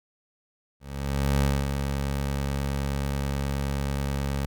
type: tone with ADSR envelope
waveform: 20% pulse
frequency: 69.4 Hz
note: C#2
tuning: 3 cents sharp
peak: -15 dBFS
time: 0.8-4.46 s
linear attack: 610 ms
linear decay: 250 ms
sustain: -6 dB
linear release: 5 ms
effects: none